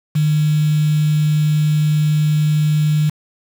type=tone with quantisation; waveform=sine; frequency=151.8 Hz; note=D#3; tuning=42 cents flat; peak=-12 dBFS; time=0.15-3.1 s; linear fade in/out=10 ms; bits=5; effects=none

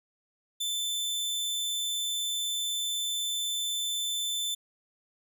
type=tone; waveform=sawtooth; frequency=3532 Hz; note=A7; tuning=6 cents sharp; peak=-26 dBFS; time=0.6-4.55 s; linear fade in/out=10 ms; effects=none

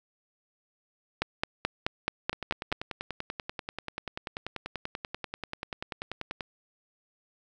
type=two click trains; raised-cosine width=0.3 ms; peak=-10 / -18 dBFS; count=8 / 43; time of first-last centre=1.22-2.725 / 2.33-6.408 s; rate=4.65 / 10.3 Hz; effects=none

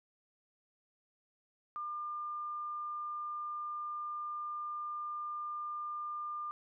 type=tone; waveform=sine; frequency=1200 Hz; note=D6; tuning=37 cents sharp; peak=-37 dBFS; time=1.76-6.51 s; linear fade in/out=0 ms; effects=none

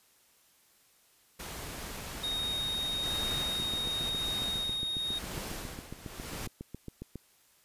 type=noise; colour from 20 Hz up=pink; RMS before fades=-41 dBFS; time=1.39-4.1 s; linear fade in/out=10 ms
type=tone; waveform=triangle; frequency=3729 Hz; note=A#7; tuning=in tune; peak=-30 dBFS; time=2.23-5.19 s; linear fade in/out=10 ms
type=noise with tremolo; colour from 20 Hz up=pink; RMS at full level=-39 dBFS; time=3.03-6.47 s; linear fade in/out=5 ms; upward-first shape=sine; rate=0.94 Hz; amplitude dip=75%
type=click train; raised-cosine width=3 ms; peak=-27 dBFS; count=27; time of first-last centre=3.6-7.157 s; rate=7.31 Hz
effects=white hiss -65 dBFS RMS until 7.64 s + resampled to 32000 Hz

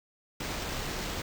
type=noise with sample-and-hold; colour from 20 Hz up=pink; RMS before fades=-35 dBFS; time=0.4-1.22 s; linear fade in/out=5 ms; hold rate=11025 Hz; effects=none

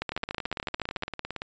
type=two click trains; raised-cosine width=0.3 ms; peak=-13 / -17 dBFS; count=15 / 24; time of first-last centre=0.02-1.034 / 0.12-1.419 s; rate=13.8 / 17.7 Hz; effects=resampled to 16000 Hz

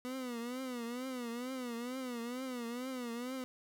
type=tone with vibrato; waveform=30% pulse; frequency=246.9 Hz; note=B3; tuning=in tune; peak=-36 dBFS; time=0.05-3.44 s; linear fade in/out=0 ms; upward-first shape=triangle; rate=2.2 Hz; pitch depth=130 cents each way; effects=none

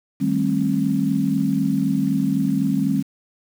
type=chord; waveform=sine; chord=A half-diminished seventh; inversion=second; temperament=equal with one note detuned; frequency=155.56 / 196 / 220 / 267.9 Hz; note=Eb3 / G3 / A3 / C4; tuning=0 / 0 / 0 / +41 cents; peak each=-25 / -22 / -25 / -21 dBFS; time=0.2-3.03 s; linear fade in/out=20 ms; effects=7-bit

